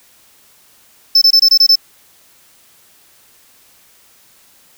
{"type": "tone bursts", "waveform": "triangle", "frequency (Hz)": 5274, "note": "E8", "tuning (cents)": 0, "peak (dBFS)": -4, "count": 7, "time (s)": [1.15, 1.756], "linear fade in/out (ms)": 5, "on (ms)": 66, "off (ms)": 24, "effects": ["white hiss -49 dBFS RMS until 4.77 s"]}